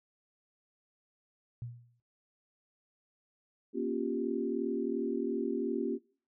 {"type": "tone with exponential decay", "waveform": "sine", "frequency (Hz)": 119.5, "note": "A#2", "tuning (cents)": 43, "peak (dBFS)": -35, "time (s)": [1.62, 2], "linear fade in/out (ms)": 0, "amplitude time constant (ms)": 82}
{"type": "chord", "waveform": "sine", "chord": "G half-diminished seventh", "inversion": "first", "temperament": "equal with one note detuned", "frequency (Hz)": [237.8, 277.2, 349.2, 392], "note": ["Bb3", "Db4", "F4", "G4"], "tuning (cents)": [35, 0, 0, 0], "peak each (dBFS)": -36, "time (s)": [3.73, 5.99], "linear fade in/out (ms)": 50}
{"effects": ["noise-tail reverb RT60 0.4 s tail -19 dB re dry"]}